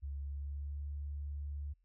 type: tone with pitch glide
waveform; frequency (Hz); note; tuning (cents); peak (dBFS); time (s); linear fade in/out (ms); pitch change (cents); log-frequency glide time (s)
sine; 70.2 to 72.13; C#2 to D2; +22 to -31; -38; 0.02-1.74; 20; +47; 0.19-0.82
effects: added 43 Hz sine -70 dBFS peak until 1.84 s